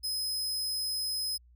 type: tone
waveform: sawtooth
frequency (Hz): 5080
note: D#8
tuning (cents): +35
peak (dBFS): -28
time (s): 0.03-1.38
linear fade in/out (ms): 20
effects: added 60 Hz sine -56 dBFS peak until 1.55 s